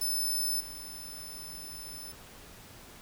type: tone with level steps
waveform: 10% pulse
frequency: 5274 Hz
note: E8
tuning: in tune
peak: -23 / -36 dBFS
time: 0.01-2.12 s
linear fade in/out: 5 ms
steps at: 0.6 s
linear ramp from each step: 5 ms
effects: pink hiss -51 dBFS RMS until 3.01 s